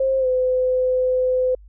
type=tone with pitch glide; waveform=sine; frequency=531 to 509.1 Hz; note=C5 to C5; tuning=+25 to -47 cents; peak=-16 dBFS; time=0-1.55 s; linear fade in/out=5 ms; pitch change=-72 cents; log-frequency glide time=0.19-0.27 s; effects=added 50 Hz sine -42 dBFS peak until 1.68 s